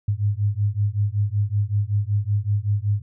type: beating tone pair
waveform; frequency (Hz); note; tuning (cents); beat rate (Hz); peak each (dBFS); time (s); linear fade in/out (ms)
sine; 100.4 / 105.7; G2 / G#2; +42 / +31; 5.3; -22; 0.08-3.02; 5
effects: none